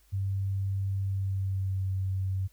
sine tone with pitch glide, 97.5 to 95.22 Hz, G2 to G2, -9 to -50 cents, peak -27 dBFS, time 0.12-2.48 s, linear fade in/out 20 ms, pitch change -41 cents, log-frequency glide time 1.03-1.87 s, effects added 50 Hz sine -61 dBFS peak until 2.52 s + white hiss -66 dBFS RMS until 2.52 s

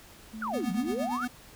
sine tone with vibrato, 220 Hz, A3, in tune, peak -37 dBFS, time 0.33-1.1 s, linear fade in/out 10 ms, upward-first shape square, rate 15 Hz, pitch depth 11 cents each way
clicks, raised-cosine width 0.5 ms, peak -37 dBFS, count 7, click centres 0.414 / 0.476 / 0.603 / 0.704 / 0.744 / 0.8 / 0.917 s
sine exponential two-way sweep, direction down then up, 1527 to 172.1 to 1527 Hz, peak -30 dBFS, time 0.42-1.25 s, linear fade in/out 2 ms, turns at 0.71 s
square tone with tremolo, 246.9 Hz, B3, in tune, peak -30 dBFS, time 0.53-1.28 s, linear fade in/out 10 ms, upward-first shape sine, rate 8.6 Hz, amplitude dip 75%
effects pink hiss -52 dBFS RMS until 1.55 s

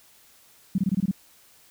sine tone bursts, 190.8 Hz, G3, 47 cents flat, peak -19 dBFS, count 7, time 0.75-1.113 s, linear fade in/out 5 ms, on 33 ms, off 22 ms, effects white hiss -56 dBFS RMS until 1.7 s

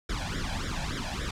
pink noise with flanger, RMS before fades -32 dBFS, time 0.09-1.31 s, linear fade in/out 5 ms, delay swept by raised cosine 0.55 to 1.25 ms, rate 3.5 Hz, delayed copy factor +0.95, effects low-pass 6000 Hz 12 dB/octave

